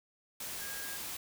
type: tone in noise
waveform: sine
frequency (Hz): 1630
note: G#6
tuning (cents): -33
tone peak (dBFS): -45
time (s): 0.61-0.97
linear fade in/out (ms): 5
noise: white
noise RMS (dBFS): -41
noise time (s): 0.4-1.17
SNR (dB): -7
effects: none

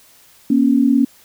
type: tone pair together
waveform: sine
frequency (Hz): 238.3 / 277.4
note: A#3 / C#4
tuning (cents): +38 / +1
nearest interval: minor third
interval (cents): 263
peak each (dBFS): -14 / -13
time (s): 0.5-1.05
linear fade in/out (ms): 5
effects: white hiss -49 dBFS RMS until 1.24 s

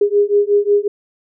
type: beating tone pair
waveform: sine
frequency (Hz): 406.5 / 412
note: G#4 / G#4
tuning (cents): -37 / -14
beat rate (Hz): 5.5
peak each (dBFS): -14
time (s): 0.01-0.88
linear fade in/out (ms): 5
effects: none

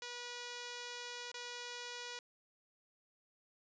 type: tone with dropouts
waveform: 5% pulse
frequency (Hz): 485.2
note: B4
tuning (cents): -31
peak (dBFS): -32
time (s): 0.02-2.19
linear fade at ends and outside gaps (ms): 2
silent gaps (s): 1.317-1.342
effects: resampled to 16000 Hz

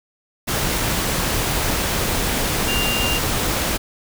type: tone in noise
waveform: sine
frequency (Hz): 2794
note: F7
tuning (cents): 0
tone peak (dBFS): -22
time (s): 2.67-3.19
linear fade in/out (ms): 20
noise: pink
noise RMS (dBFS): -21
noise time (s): 0.47-3.78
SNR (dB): -4
effects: none

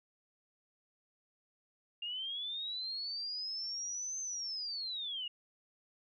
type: linear two-way sweep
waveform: sine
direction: up then down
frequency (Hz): 2794 to 6272 to 2819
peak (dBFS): -37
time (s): 2.02-5.28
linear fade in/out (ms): 5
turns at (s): 4.2
effects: none

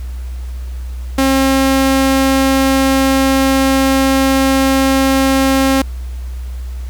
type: tone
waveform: sawtooth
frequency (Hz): 268.4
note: C4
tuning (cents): +44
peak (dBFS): -6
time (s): 1.18-5.82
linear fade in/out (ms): 5
effects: added 62 Hz sine -21 dBFS peak until 6.89 s + pink hiss -43 dBFS RMS until 6.89 s

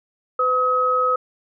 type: tone pair together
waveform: sine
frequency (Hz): 505.5 / 1273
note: B4 / D#6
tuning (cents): +40 / +39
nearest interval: octave + major third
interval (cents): 1599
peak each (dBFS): -22 / -17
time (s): 0.39-1.16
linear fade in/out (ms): 5
effects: none

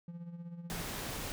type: tone with tremolo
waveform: triangle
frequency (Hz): 171.2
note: F3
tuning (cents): -34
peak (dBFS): -38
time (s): 0.08-0.83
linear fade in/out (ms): 2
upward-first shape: sine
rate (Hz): 16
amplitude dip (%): 60
type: noise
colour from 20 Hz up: pink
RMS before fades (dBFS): -40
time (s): 0.7-1.32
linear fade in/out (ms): 0
effects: none

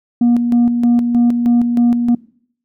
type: tone with tremolo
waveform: sine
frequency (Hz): 238.9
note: A#3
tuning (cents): +43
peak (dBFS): -6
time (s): 0.21-2.15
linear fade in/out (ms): 5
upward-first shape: square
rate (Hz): 3.2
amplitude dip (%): 55
effects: noise-tail reverb RT60 0.6 s tail -23 dB re dry + tanh soft clip ceiling -7 dBFS

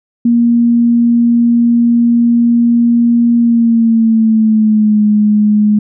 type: tone with pitch glide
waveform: sine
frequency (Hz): 235.9 to 210.2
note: A#3 to G#3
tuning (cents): +21 to +21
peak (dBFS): -6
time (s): 0.25-5.79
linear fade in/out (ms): 5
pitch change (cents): -200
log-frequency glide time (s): 3.37-5.04
effects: none

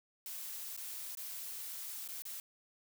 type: noise with dropouts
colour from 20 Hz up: blue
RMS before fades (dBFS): -44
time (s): 0.26-2.4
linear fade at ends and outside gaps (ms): 1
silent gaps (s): 0.765-0.775 / 1.151-1.172 / 2.077-2.087 / 2.221-2.253
effects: none

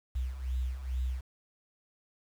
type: beating tone pair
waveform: sine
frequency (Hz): 61.8 / 64.1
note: B1 / C2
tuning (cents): +2 / -35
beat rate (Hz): 2.3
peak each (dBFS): -37 / -32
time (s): 0.15-1.21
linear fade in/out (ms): 10
effects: 9-bit

